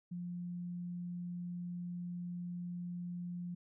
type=tone; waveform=sine; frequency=175.9 Hz; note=F3; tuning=13 cents sharp; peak=-39 dBFS; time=0.11-3.55 s; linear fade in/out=10 ms; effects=none